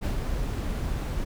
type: noise with ADSR envelope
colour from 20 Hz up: brown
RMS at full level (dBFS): -25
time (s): 0.01-1.25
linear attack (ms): 39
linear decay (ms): 100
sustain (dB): -4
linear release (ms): 17
effects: none